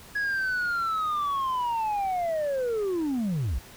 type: linear sweep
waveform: sine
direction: down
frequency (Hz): 1678 to 48.28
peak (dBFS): -22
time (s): 0.15-3.59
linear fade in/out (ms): 10
effects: tanh soft clip ceiling -24 dBFS + pink hiss -48 dBFS RMS until 3.76 s